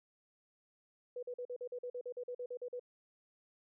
sine tone bursts, 492 Hz, B4, 7 cents flat, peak -39 dBFS, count 15, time 1.16-2.796 s, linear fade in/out 5 ms, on 68 ms, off 44 ms, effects none

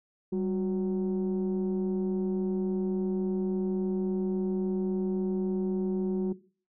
sine tone pair together, 194.3 / 366.8 Hz, G3 / F#4, -15 / -15 cents, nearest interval major seventh, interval 1100 cents, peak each -28 dBFS, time 0.32-6.33 s, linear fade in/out 10 ms, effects noise-tail reverb RT60 0.4 s tail -17 dB re dry + tanh soft clip ceiling -23 dBFS

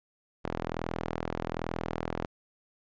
sawtooth tone with band-pass filter, 41.2 Hz, E1, in tune, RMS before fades -35 dBFS, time 0.44-2.26 s, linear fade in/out 10 ms, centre 660 Hz, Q 0.53, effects resampled to 16000 Hz + 10-bit

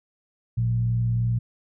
sine tone with frequency modulation, 116.54 Hz, A#2, in tune, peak -20 dBFS, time 0.57-1.39 s, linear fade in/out 10 ms, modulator 63.1 Hz, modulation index 0.39, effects none

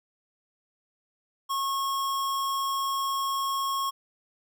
square tone, 1091 Hz, C#6, 28 cents flat, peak -27 dBFS, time 1.49-3.91 s, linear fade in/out 20 ms, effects none

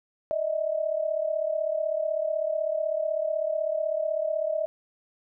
sine tone pair together, 606 / 642 Hz, D#5 / E5, -46 / -46 cents, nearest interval minor second, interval 100 cents, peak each -28 / -27 dBFS, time 0.31-4.66 s, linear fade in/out 0 ms, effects none

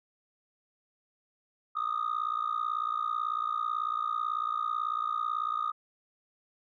sine tone with amplitude modulation, 1235 Hz, D#6, 13 cents flat, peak -23 dBFS, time 1.75-5.72 s, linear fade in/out 20 ms, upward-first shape sine, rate 58.1 Hz, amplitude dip 95%, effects tanh soft clip ceiling -24 dBFS

